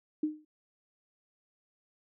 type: tone with exponential decay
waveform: sine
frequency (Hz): 306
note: D#4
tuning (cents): -29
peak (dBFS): -24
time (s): 0.23-0.45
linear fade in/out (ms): 5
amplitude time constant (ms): 47
effects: none